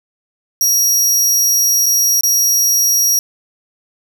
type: tone with dropouts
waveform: sawtooth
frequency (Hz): 5680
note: F8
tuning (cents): +28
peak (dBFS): -8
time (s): 0.61-3.19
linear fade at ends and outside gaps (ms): 1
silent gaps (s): 1.859-1.863 / 2.209-2.234
effects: none

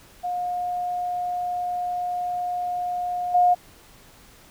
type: tone with level steps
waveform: sine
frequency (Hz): 715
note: F5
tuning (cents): +41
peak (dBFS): -24 / -14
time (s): 0.23-3.55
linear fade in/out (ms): 20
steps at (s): 3.34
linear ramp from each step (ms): 10
effects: pink hiss -51 dBFS RMS until 4.5 s

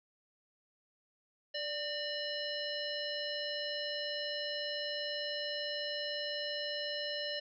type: harmonic tone with a mistuned harmonic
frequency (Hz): 587.3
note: D5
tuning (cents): 0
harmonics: 1 / 3 / 5 / 7 / 9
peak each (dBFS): -40 / -43 / -41 / -42 / -45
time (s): 1.54-7.4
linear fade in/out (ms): 10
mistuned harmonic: 3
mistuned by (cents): +53
effects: none

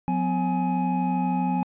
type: tone cluster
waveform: triangle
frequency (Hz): 180.9 / 253.5 / 838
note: F#3 / B3 / G#5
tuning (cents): -39 / +45 / +15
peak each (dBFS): -23 / -25 / -25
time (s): 0.08-1.63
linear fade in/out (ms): 0
effects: resampled to 8000 Hz

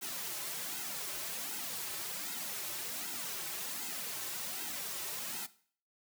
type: noise with flanger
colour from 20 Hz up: white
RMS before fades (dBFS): -40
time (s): 0.01-5.47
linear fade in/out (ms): 20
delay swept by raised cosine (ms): 1.7 to 4.3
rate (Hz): 1.3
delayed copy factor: -0.8
effects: noise-tail reverb RT60 0.5 s tail -17 dB re dry + high-pass 150 Hz 12 dB/octave

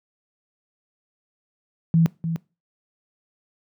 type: tone with echo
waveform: sine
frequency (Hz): 164.81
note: E3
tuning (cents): 0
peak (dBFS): -13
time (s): 1.94-2.06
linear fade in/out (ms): 0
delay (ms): 300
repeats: 1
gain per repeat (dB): -9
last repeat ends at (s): 2.36
effects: noise-tail reverb RT60 0.3 s tail -22 dB re dry + high-pass 100 Hz 12 dB/octave

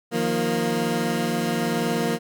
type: chord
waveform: 20% pulse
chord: Eb suspended second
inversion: none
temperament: equal with one note detuned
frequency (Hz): 155.56 / 176.64 / 233.1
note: Eb3 / F3 / Bb3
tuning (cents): 0 / +20 / 0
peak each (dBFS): -25 / -22 / -19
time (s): 0.11-2.19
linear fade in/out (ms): 50
effects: none

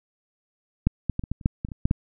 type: clicks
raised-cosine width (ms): 5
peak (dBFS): -6 / -11 / -13 / -20 / -14 / -29 / -6 / -16 / -29 / -22 / -8 / -8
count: 12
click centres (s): 0.87 / 1.097 / 1.194 / 1.238 / 1.316 / 1.412 / 1.459 / 1.649 / 1.687 / 1.718 / 1.855 / 1.911
effects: none

